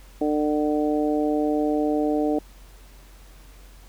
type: harmonic tone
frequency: 150 Hz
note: D3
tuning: 37 cents sharp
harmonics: 2 / 3 / 4 / 5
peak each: -22 / -26 / -28 / -30 dBFS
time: 0.21-2.39 s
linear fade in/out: 5 ms
effects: added 46 Hz sine -45 dBFS peak until 3.88 s + pink hiss -53 dBFS RMS until 3.88 s